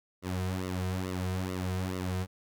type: tone with flanger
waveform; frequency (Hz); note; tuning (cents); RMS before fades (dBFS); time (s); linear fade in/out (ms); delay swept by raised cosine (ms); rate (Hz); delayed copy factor
sawtooth; 92.5; F#2; 0; -33; 0.22-2.27; 50; 1.2 to 3.6; 2.3; -1
effects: none